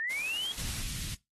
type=linear sweep; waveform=sine; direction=up; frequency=1760 to 3322 Hz; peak=-31 dBFS; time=0-0.52 s; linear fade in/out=0 ms
type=noise with tremolo; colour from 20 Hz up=white; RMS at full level=-42 dBFS; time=0.09-0.84 s; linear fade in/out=20 ms; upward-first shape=square; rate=12 Hz; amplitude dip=25%
type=band-stop noise; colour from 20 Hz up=pink; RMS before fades=-37 dBFS; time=0.57-1.15 s; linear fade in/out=10 ms; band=150 to 2800 Hz; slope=12 dB/octave
effects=noise-tail reverb RT60 0.2 s tail -20 dB re dry + AAC 32 kbps